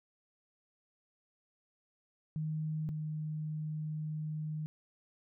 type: tone pair in turn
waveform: sine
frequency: 155.56 / 154.13 Hz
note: D#3 / D#3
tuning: 0 / -16 cents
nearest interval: unison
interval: 16 cents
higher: first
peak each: -33 / -35 dBFS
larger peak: first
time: 2.36-2.89 / 2.89-4.66 s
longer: second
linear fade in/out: 0 ms
effects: none